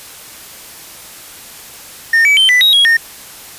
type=tone with pitch steps; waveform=triangle; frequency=1825 / 2288 / 3101 / 1988 / 3800 / 3307 / 1835 Hz; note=A#6 / D7 / G7 / B6 / A#7 / G#7 / A#6; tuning=-37 / -46 / -19 / +11 / +33 / -8 / -28 cents; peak=-5 dBFS; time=2.13-2.97 s; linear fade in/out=5 ms; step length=120 ms; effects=white hiss -34 dBFS RMS until 3.58 s + resampled to 32000 Hz